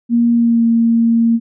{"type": "tone with pitch glide", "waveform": "sine", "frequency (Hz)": [235.5, 230.5], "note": ["A#3", "A#3"], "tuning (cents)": [18, -19], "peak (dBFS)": -9, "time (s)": [0.09, 1.4], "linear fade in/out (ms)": 50, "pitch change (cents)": -37, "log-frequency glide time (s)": [0.32, 0.65], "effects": []}